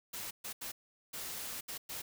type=noise bursts at uneven times; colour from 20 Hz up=white; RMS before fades=-42 dBFS; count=6; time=0.13-0.31 / 0.44-0.53 / 0.61-0.72 / 1.13-1.61 / 1.68-1.78 / 1.89-2.02 s; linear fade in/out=10 ms; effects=none